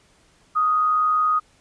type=tone with amplitude modulation; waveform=sine; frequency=1247 Hz; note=D#6; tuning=3 cents sharp; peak=-15 dBFS; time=0.55-1.4 s; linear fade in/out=20 ms; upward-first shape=sine; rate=141 Hz; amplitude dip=30%; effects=pink hiss -58 dBFS RMS until 1.6 s + resampled to 22050 Hz